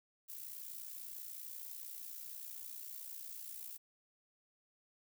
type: noise with amplitude modulation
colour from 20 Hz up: violet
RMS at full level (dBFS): -45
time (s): 0.28-3.78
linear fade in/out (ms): 20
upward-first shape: sine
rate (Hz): 60.1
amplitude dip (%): 65
effects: none